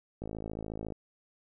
click train, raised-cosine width 2 ms, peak -25 dBFS, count 39, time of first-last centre 0.22-0.922 s, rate 54.1 Hz, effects none

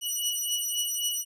15% pulse beating tone pair, 2932 / 2935.8 Hz, F#7 / F#7, -16 / -14 cents, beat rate 3.8 Hz, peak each -23 dBFS, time 0.01-1.25 s, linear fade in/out 50 ms, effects none

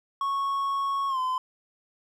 triangle tone with pitch glide, 1104 to 1024.1 Hz, C#6 to C6, -7 to -37 cents, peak -23 dBFS, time 0.21-1.38 s, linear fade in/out 2 ms, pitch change -130 cents, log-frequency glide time 1.08-1.19 s, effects none

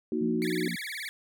sine chord, D# minor, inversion second, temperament equal, 233.1 / 311.1 / 370 Hz, A#3 / D#4 / F#4, 0 / 0 / 0 cents, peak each -31 dBFS, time 0.12-0.68 s, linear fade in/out 2 ms
harmonic tone, 57.9 Hz, A#1, 11 cents flat, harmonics 3 / 4 / 5, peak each -34 / -36 / -44 dBFS, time 0.21-0.76 s, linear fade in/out 5 ms
30% pulse tone with vibrato, 1966 Hz, B6, 8 cents flat, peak -32 dBFS, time 0.42-1.09 s, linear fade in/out 0 ms, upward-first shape sine, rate 19 Hz, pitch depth 290 cents each way
effects none

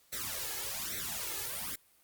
white noise with flanger, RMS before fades -38 dBFS, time 0.12-1.76 s, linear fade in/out 10 ms, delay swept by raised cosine 0.5 to 2.4 ms, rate 1.2 Hz, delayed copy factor +1, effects white hiss -66 dBFS RMS until 2.03 s + Opus 48 kbps

